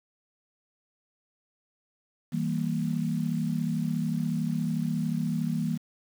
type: chord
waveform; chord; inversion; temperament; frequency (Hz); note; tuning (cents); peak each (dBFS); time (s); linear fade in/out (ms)
sine; E diminished; none; equal with one note detuned; 162.08 / 196 / 233.1; E3 / G3 / Bb3; -29 / 0 / 0; -29 / -32 / -30; 2.32-5.78; 20
effects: 8-bit